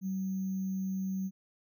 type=tone with sample-and-hold; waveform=sine; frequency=190.2 Hz; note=F#3; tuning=48 cents sharp; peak=-31 dBFS; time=0.01-1.31 s; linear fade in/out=50 ms; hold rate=6300 Hz; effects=none